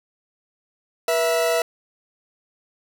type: tone pair together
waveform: 40% pulse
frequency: 482.1 / 660 Hz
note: B4 / E5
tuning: -42 / +2 cents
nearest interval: perfect fourth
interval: 544 cents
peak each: -22 / -19 dBFS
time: 1.08-1.62 s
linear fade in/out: 2 ms
effects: none